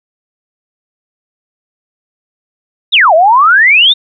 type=exponential two-way sweep; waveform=sine; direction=down then up; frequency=3971 to 613 to 3757 Hz; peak=-3 dBFS; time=2.92-3.94 s; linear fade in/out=20 ms; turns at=3.14 s; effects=none

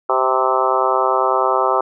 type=harmonic tone with a mistuned harmonic; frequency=130 Hz; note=C3; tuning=11 cents flat; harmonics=3 / 4 / 5 / 6 / 7 / 8 / 9 / 10; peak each=-22 / -22 / -22 / -22 / -22 / -22 / -22 / -22 dBFS; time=0.09-1.81 s; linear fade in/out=5 ms; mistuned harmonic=6; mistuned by=+18 cents; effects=none

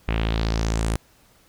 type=tone with low-pass filter sweep; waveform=sawtooth; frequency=55.4 Hz; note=A1; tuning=13 cents sharp; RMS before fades=-23 dBFS; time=0.08-0.96 s; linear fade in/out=0 ms; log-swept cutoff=2500 to 10000 Hz; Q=2.6; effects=pink hiss -57 dBFS RMS until 1.48 s

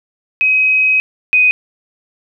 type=tone pair in turn; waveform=sine; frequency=2533 / 2500 Hz; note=D#7 / D#7; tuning=+30 / +8 cents; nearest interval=unison; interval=22 cents; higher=first; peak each=-9 / -7 dBFS; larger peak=second; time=0.41-1 / 1.33-1.51 s; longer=first; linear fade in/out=0 ms; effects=none

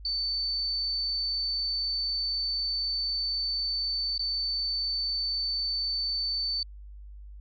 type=tone with dropouts; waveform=sine; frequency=4532 Hz; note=C#8; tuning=37 cents sharp; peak=-27 dBFS; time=0.05-6.63 s; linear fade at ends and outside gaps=2 ms; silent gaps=4.179-4.193 s; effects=added 50 Hz sine -42 dBFS peak until 7.4 s

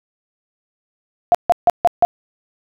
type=tone bursts; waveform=sine; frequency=698.5 Hz; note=F5; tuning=in tune; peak=-7 dBFS; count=5; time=1.32-2.05 s; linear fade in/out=0 ms; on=26 ms; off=150 ms; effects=none

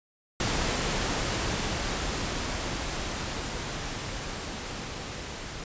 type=noise with level ramp; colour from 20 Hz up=pink; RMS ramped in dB=-27 to -38 dBFS; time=0.4-5.64 s; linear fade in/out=2 ms; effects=resampled to 16000 Hz

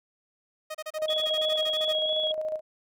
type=tone bursts; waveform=sawtooth; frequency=622.3 Hz; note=D#5; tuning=in tune; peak=-29 dBFS; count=16; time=0.7-1.932 s; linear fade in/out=10 ms; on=47 ms; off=32 ms
type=tone with tremolo; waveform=sine; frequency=622.3 Hz; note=D#5; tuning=in tune; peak=-26 dBFS; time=0.95-2.61 s; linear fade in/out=50 ms; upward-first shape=square; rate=14 Hz; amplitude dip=45%
type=tone with vibrato; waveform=sine; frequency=3338 Hz; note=G#7; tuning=8 cents sharp; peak=-26 dBFS; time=1.08-2.32 s; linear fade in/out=5 ms; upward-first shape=square; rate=3 Hz; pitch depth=14 cents each way
effects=none

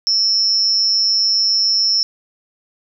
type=tone with amplitude modulation; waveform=sine; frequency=5400 Hz; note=E8; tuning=41 cents sharp; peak=-9 dBFS; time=0.07-2.03 s; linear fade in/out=0 ms; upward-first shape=sine; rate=207 Hz; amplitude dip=80%; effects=none

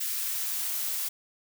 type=noise with high-pass filter sweep; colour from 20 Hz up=blue; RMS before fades=-31 dBFS; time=0-1.09 s; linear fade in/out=10 ms; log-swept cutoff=1600 to 400 Hz; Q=0.98; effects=none

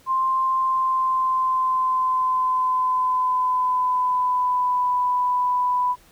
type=tone with pitch glide; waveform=sine; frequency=1049 to 992.4 Hz; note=C6 to B5; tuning=+4 to +8 cents; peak=-18 dBFS; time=0.06-5.96 s; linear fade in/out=50 ms; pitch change=-96 cents; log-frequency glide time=0.53-4.92 s; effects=pink hiss -54 dBFS RMS until 6.11 s

